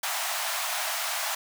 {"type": "high-pass noise", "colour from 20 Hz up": "pink", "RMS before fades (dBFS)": -30, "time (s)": [0.03, 1.35], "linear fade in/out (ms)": 5, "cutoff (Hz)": 620, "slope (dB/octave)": 96, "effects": []}